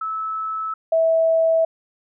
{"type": "tone pair in turn", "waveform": "sine", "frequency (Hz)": [1304, 652], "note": ["E6", "E5"], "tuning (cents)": [-19, -19], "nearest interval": "octave", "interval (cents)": 1200, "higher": "first", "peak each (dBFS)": [-23, -14], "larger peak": "second", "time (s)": [[0.01, 0.74], [0.92, 1.65]], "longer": "neither", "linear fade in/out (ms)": 5, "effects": []}